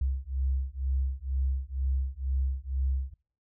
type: beating tone pair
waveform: sine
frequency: 65.41 / 67.51 Hz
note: C2 / C#2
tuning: 0 / -45 cents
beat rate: 2.1 Hz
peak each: -30 dBFS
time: 0.01-3.14 s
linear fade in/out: 5 ms
effects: noise-tail reverb RT60 0.5 s tail -25 dB re dry